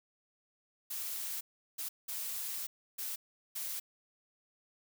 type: noise bursts at uneven times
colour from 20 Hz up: blue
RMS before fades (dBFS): -39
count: 5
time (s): 0.9-1.41 / 1.78-1.89 / 2.08-2.67 / 2.98-3.16 / 3.55-3.8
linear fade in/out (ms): 10
effects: none